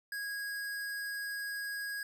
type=tone; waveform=square; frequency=1648 Hz; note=G#6; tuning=14 cents flat; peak=-37 dBFS; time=0.12-2.03 s; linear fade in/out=2 ms; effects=none